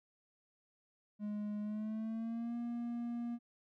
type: tone with pitch glide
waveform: triangle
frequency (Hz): 208.7 to 237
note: G#3 to A#3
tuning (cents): +9 to +29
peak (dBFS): -35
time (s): 1.19-3.39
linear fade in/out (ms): 50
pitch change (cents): +220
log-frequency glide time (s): 1.61-2.56
effects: none